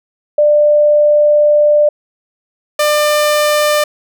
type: tone pair in turn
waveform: sine / sawtooth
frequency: 594 / 597.4 Hz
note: D5 / D5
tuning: +20 / +29 cents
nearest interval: unison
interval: 9 cents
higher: second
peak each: -6 / -6 dBFS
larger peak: neither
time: 0.38-1.89 / 2.79-3.84 s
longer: first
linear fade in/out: 5 ms
effects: none